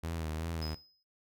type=tone with vibrato; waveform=sawtooth; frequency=80.5 Hz; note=E2; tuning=41 cents flat; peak=-31 dBFS; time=0.03-0.75 s; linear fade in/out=10 ms; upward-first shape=sine; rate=2.7 Hz; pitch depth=61 cents each way
type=tone with exponential decay; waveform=triangle; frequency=5060 Hz; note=D#8; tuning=28 cents sharp; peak=-37 dBFS; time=0.62-1.03 s; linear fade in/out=2 ms; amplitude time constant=89 ms
effects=noise-tail reverb RT60 0.3 s tail -19 dB re dry